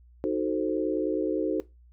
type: chord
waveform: sine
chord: D# diminished seventh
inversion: none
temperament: equal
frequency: 311.1 / 370 / 440 / 523.3 Hz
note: D#4 / F#4 / A4 / C5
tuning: 0 / 0 / 0 / 0 cents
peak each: -29 / -29 / -30 / -33 dBFS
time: 0.24-1.6 s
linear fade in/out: 0 ms
effects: noise-tail reverb RT60 0.2 s tail -18 dB re dry + added 60 Hz sine -52 dBFS peak until 1.92 s